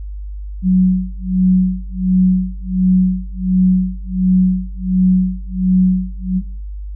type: tone with tremolo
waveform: sine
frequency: 185 Hz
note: F#3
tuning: in tune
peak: -7 dBFS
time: 0.62-6.42 s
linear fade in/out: 50 ms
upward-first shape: sine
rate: 1.4 Hz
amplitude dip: 100%
effects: noise-tail reverb RT60 0.5 s tail -22 dB re dry + added 50 Hz sine -24 dBFS peak until 6.95 s